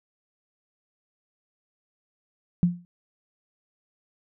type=tone with exponential decay; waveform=sine; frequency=175.1 Hz; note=F3; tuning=5 cents sharp; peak=-13 dBFS; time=2.63-2.85 s; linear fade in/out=0 ms; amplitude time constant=46 ms; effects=none